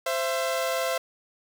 sawtooth tone pair together, 523.3 / 669.8 Hz, C5 / E5, 0 / +27 cents, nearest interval major third, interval 427 cents, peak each -24 dBFS, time 0.06-0.98 s, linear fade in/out 5 ms, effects none

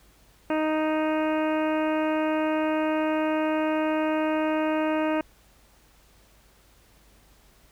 harmonic tone, 311.1 Hz, D#4, in tune, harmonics 1 / 2 / 3 / 4 / 5 / 6 / 7 / 8 / 9, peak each -25 / -27 / -32 / -36 / -37 / -42 / -43 / -40 / -44 dBFS, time 0.5-5.21 s, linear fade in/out 2 ms, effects added 50 Hz sine -59 dBFS peak until 7.71 s + pink hiss -59 dBFS RMS until 7.71 s

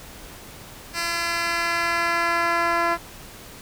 10% pulse tone with band-pass filter sweep, 340 Hz, F4, 46 cents flat, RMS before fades -23 dBFS, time 0.93-2.98 s, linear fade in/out 50 ms, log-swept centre 4500 to 960 Hz, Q 0.72, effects pink hiss -42 dBFS RMS until 3.61 s

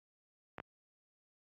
clicks, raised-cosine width 0.5 ms, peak -27 dBFS, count 2, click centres 0.583 / 0.601 s, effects high-pass 80 Hz 12 dB/octave + AAC 48 kbps

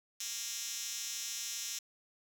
5% pulse tone with high-pass filter, 233.1 Hz, A#3, in tune, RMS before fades -40 dBFS, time 0.2-1.79 s, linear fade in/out 5 ms, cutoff 4900 Hz, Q 4, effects none

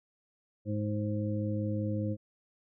harmonic tone, 105.1 Hz, G#2, 21 cents sharp, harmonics 1 / 2 / 3 / 5, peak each -32 / -35 / -37 / -39 dBFS, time 0.65-2.17 s, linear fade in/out 50 ms, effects none

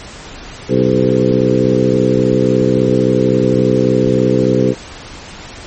harmonic tone with a mistuned harmonic, 63.6 Hz, C2, 48 cents flat, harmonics 2 / 3 / 4 / 5 / 6 / 7 / 8, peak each -17 / -17 / -17 / -17 / -17 / -17 / -17 dBFS, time 0.68-4.75 s, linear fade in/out 50 ms, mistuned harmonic 7, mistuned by -48 cents, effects pink hiss -32 dBFS RMS until 5.66 s + MP3 32 kbps

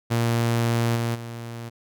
sawtooth tone with level steps, 116.9 Hz, A#2, 5 cents sharp, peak -16 / -19 / -29 dBFS, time 0.1-1.7 s, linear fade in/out 20 ms, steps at 0.95 / 1.14 s, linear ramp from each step 20 ms, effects none

